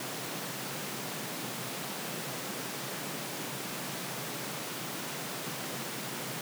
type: high-pass noise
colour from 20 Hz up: pink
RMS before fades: -38 dBFS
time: 0-6.41 s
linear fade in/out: 2 ms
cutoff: 120 Hz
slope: 96 dB/octave
effects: none